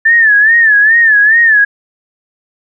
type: tone with vibrato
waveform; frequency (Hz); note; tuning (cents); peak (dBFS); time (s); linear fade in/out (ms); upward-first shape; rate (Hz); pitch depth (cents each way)
sine; 1760; A6; 0; -4; 0.05-1.65; 10; sine; 2.4; 110
effects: none